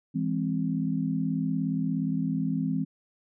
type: chord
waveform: sine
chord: E augmented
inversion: none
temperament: equal with one note detuned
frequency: 164.81 / 204.1 / 261.6 Hz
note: E3 / G#3 / B#3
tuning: 0 / -30 / 0 cents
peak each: -29 / -31 / -29 dBFS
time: 0.14-2.85 s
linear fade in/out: 20 ms
effects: none